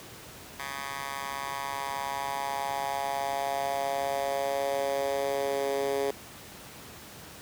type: tone with high-pass filter sweep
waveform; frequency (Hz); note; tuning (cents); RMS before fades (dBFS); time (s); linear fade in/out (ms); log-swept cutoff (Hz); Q
10% pulse; 138.59; C#3; 0; -31; 0.59-6.11; 5; 1300 to 420; 3.3
effects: pink hiss -46 dBFS RMS until 7.41 s + high-pass 80 Hz 12 dB/octave